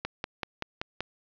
click train, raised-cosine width 0.3 ms, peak -15 dBFS, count 6, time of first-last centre 0.05-1.006 s, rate 5.23 Hz, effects resampled to 16000 Hz + 8-bit

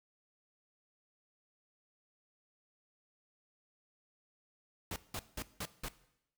pink noise bursts, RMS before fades -40 dBFS, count 5, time 4.91-5.885 s, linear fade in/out 2 ms, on 51 ms, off 180 ms, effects noise-tail reverb RT60 0.8 s tail -17 dB re dry

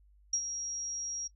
sine tone with ADSR envelope, 5650 Hz, F8, 19 cents sharp, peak -26 dBFS, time 0.33-1.28 s, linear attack 5 ms, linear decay 70 ms, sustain -9 dB, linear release 14 ms, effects noise-tail reverb RT60 0.1 s tail -20 dB re dry + added 50 Hz sine -59 dBFS peak until 1.35 s

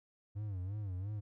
triangle tone with vibrato, 98.1 Hz, G2, 2 cents sharp, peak -35 dBFS, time 0.35-1.21 s, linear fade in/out 20 ms, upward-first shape sine, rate 2.9 Hz, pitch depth 150 cents each way, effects none

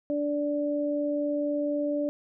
sine tone pair together, 292 / 584 Hz, D4 / D5, -10 / -10 cents, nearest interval octave, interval 1200 cents, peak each -28 dBFS, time 0.1-2.09 s, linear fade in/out 0 ms, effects none

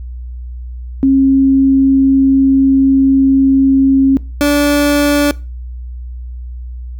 sine / 30% pulse tone pair in turn, 269.6 / 289.7 Hz, C#4 / D4, -48 / -24 cents, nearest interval minor second, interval 124 cents, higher second, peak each -6 dBFS, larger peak neither, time 1.03-4.17 / 4.41-5.31 s, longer first, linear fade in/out 0 ms, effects noise-tail reverb RT60 0.3 s tail -21 dB re dry + added 61 Hz sine -23 dBFS peak until 6.99 s

